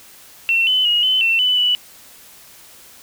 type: tone with pitch steps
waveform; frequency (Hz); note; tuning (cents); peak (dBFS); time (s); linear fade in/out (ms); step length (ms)
sine; 2708 / 3026 / 2886 / 3039 / 2695 / 2995 / 2960; E7 / F#7 / F#7 / F#7 / E7 / F#7 / F#7; +46 / +38 / -44 / +46 / +38 / +20 / 0; -13; 0.49-1.75; 0; 180
effects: white hiss -44 dBFS RMS until 3.02 s